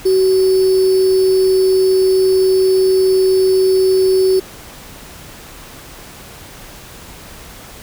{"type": "tone with sample-and-hold", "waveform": "sine", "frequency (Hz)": 377.5, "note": "F#4", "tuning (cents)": 35, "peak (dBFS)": -9, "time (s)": [0.05, 4.4], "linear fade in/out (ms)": 10, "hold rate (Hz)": 4900, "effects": ["pink hiss -36 dBFS RMS until 7.82 s"]}